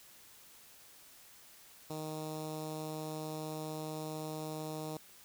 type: tone with notch filter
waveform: 10% pulse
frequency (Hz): 155.56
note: D#3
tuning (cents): 0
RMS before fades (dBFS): -41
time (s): 1.9-4.97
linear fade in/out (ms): 2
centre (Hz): 2000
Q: 0.69
effects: white hiss -58 dBFS RMS until 5.24 s